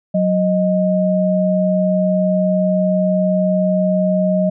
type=tone pair together; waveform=sine; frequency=184.92 / 622 Hz; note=F#3 / D#5; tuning=-1 / -1 cents; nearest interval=octave + major sixth; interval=2100 cents; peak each=-15 / -16 dBFS; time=0.14-4.5 s; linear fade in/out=10 ms; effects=none